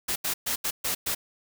white noise bursts at uneven times, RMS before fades -28 dBFS, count 6, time 0.08-0.16 / 0.24-0.34 / 0.46-0.56 / 0.64-0.71 / 0.84-0.95 / 1.06-1.15 s, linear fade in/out 10 ms, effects none

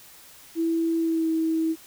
sine tone with pitch glide, 329.6 to 322.4 Hz, E4 to E4, 0 to -38 cents, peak -21 dBFS, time 0.55-1.76 s, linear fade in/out 50 ms, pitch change -38 cents, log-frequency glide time 0.98-1.3 s, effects white hiss -49 dBFS RMS until 1.86 s

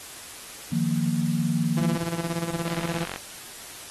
sine chord, Eb suspended second, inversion none, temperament equal, 155.56 / 174.61 / 233.1 Hz, Eb3 / F3 / Bb3, 0 / 0 / 0 cents, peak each -26 dBFS, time 0.72-1.96 s, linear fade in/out 5 ms
sawtooth tone with tremolo, 168.1 Hz, E3, 34 cents sharp, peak -22 dBFS, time 1.77-3.05 s, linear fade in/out 10 ms, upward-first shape square, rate 17 Hz, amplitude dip 65%
click train, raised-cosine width 0.3 ms, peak -16 dBFS, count 23, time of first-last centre 2.68-3.16 s, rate 45.8 Hz
effects white hiss -41 dBFS RMS until 3.9 s + AAC 32 kbps

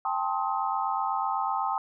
sine chord, A half-diminished seventh, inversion third, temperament just, 792 / 880 / 1056 / 1267.2 Hz, G5 / A5 / C6 / Eb6, +18 / 0 / +16 / +31 cents, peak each -30 / -31 / -32 / -32 dBFS, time 0.05-1.78 s, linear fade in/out 2 ms, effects none

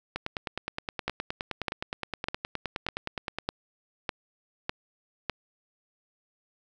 two click trains, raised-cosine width 0.3 ms, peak -12 / -15 dBFS, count 8 / 33, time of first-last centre 1.08-5.297 / 0.16-3.49 s, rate 1.66 / 9.61 Hz, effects none

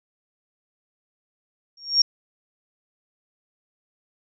sine tone with exponential growth, 5550 Hz, F8, 12 cents flat, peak -10 dBFS, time 1.77-2.02 s, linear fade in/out 5 ms, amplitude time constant 53 ms, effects none

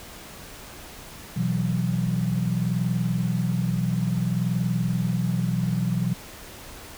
sine chord, B suspended fourth, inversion none, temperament just, 123.47 / 164.63 / 185.21 Hz, B2 / E3 / F#3, 0 / -2 / +2 cents, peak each -26 dBFS, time 1.36-6.14 s, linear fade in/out 10 ms, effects pink hiss -42 dBFS RMS until 6.97 s

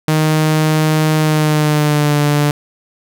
sawtooth tone with pitch glide, 155.56 to 146.83 Hz, D#3 to D3, 0 to 0 cents, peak -7 dBFS, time 0.08-2.51 s, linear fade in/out 2 ms, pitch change -100 cents, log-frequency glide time 1.17-2.19 s, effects none

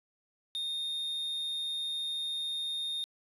triangle tone, 3673 Hz, A#7, 26 cents flat, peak -31 dBFS, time 0.55-3.04 s, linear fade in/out 0 ms, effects resampled to 32000 Hz + 10-bit

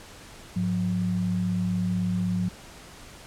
sine tone pair together, 103.9 / 180 Hz, G#2 / F#3, +1 / -47 cents, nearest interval minor seventh, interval 952 cents, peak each -30 / -24 dBFS, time 0.56-2.49 s, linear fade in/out 5 ms, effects pink hiss -46 dBFS RMS until 3.26 s + low-pass 10000 Hz 12 dB/octave

